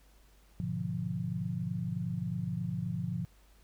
sine chord, G# diminished seventh, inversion none, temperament equal, 103.83 / 123.47 / 146.83 / 174.61 Hz, G#2 / B2 / D3 / F3, 0 / 0 / 0 / 0 cents, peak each -40 / -38 / -39 / -35 dBFS, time 0.6-3.25 s, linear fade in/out 0 ms, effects added 50 Hz sine -59 dBFS peak until 3.63 s + pink hiss -66 dBFS RMS until 3.63 s

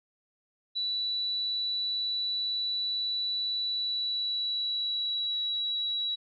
sine tone with pitch glide, 3951 to 3897 Hz, B7 to B7, 0 to -24 cents, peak -28 dBFS, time 0.75-6.16 s, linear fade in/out 20 ms, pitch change -24 cents, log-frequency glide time 3.64-5.5 s, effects none

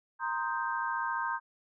sine chord, C minor seventh, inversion third, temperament equal, 932.3 / 1046.5 / 1244.5 / 1568 Hz, Bb5 / C6 / Eb6 / G6, 0 / 0 / 0 / 0 cents, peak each -34 / -36 / -39 / -35 dBFS, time 0.19-1.4 s, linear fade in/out 50 ms, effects none

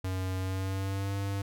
square tone with pitch glide, 93.5 to 99.06 Hz, F#2 to G2, +19 to +19 cents, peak -31 dBFS, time 0.04-1.42 s, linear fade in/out 5 ms, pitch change +100 cents, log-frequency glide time 0.37-1.15 s, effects none

